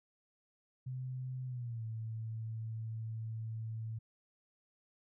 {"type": "tone with pitch glide", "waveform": "sine", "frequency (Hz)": [128.3, 111.69], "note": ["C3", "A2"], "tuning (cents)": [-34, 26], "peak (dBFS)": -38, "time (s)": [0.86, 3.99], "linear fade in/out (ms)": 10, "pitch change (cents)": -240, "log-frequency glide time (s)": [1.46, 1.84], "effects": []}